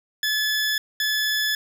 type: tone pair in turn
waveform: 20% pulse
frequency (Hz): 1722 / 1722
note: A6 / A6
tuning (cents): -38 / -38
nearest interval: unison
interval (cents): 0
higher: neither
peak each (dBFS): -16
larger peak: neither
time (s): 0.23-0.78 / 1-1.55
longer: neither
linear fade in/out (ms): 2
effects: none